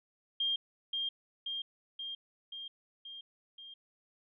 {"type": "tone with echo", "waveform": "sine", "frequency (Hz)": 3208, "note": "G7", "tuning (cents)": 39, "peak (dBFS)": -29, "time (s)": [0.4, 0.56], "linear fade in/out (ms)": 5, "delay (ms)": 530, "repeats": 6, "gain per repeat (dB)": -3, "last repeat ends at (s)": 3.74, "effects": []}